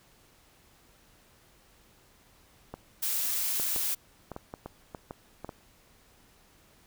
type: clicks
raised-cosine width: 1 ms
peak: -24 dBFS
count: 11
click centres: 2.74 / 3.598 / 3.762 / 4.317 / 4.364 / 4.539 / 4.66 / 4.948 / 5.109 / 5.446 / 5.492 s
type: noise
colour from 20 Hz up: blue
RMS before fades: -30 dBFS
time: 3.02-3.95 s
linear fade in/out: 10 ms
effects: pink hiss -61 dBFS RMS until 6.86 s